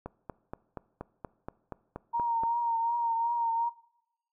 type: click train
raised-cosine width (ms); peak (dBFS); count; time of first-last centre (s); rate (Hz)
1; -23; 11; 0.06-2.435; 4.21
type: tone with vibrato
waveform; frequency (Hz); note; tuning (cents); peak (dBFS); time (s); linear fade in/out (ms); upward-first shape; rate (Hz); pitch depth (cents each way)
sine; 930; A#5; -4; -26; 2.13-3.7; 20; triangle; 2.7; 40
effects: noise-tail reverb RT60 0.8 s tail -21 dB re dry